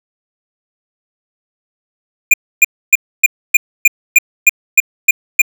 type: tone bursts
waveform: square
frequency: 2416 Hz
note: D7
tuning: 48 cents sharp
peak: -3 dBFS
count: 11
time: 2.31-5.418 s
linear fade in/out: 5 ms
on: 28 ms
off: 280 ms
effects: none